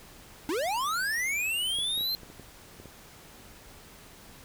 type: linear sweep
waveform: square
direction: up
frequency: 283.2 to 4186 Hz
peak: -28 dBFS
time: 0.49-2.15 s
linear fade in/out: 0 ms
type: clicks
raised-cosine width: 2 ms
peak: -33 dBFS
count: 9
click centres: 1.787 / 1.977 / 2.01 / 2.147 / 2.233 / 2.301 / 2.397 / 2.8 / 2.857 s
effects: pink hiss -51 dBFS RMS until 4.44 s